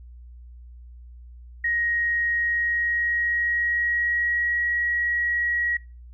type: tone with pitch glide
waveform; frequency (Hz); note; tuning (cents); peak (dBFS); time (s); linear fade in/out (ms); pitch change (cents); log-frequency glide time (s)
sine; 1881 to 1908.4; A#6 to A#6; +15 to +40; -21; 1.64-5.77; 5; +25; 2.27-4.65
effects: noise-tail reverb RT60 0.3 s tail -24 dB re dry + added 60 Hz sine -41 dBFS peak until 6.13 s